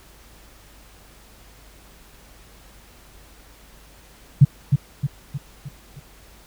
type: tone with echo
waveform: sine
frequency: 140 Hz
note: C#3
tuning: 18 cents sharp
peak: -5 dBFS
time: 4.41-4.45 s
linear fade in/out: 10 ms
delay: 310 ms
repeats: 5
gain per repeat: -6 dB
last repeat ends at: 6 s
effects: added 50 Hz sine -50 dBFS peak until 6.46 s + pink hiss -50 dBFS RMS until 6.46 s